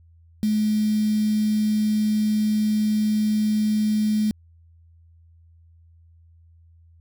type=tone with quantisation; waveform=sine; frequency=213.4 Hz; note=G#3; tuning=47 cents sharp; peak=-18 dBFS; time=0.43-4.31 s; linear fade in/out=0 ms; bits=6; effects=added 83 Hz sine -50 dBFS peak until 7 s